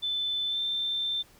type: tone with pitch glide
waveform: sine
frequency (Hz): 3520 to 3565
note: A7 to A7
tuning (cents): 0 to +22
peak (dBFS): -27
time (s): 0.02-1.23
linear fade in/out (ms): 20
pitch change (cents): +22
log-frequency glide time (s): 0.47-0.6
effects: pink hiss -58 dBFS RMS until 1.39 s